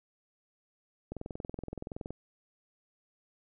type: click train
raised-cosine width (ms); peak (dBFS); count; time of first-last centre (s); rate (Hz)
2; -25; 22; 1.12-2.106; 21.3
effects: none